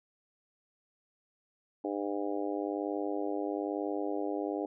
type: harmonic tone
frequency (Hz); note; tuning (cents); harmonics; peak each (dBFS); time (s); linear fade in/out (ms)
101.1; G#2; -46; 3 / 4 / 5 / 6 / 7 / 8; -35 / -37 / -39 / -41 / -42 / -43; 1.84-4.66; 5
effects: none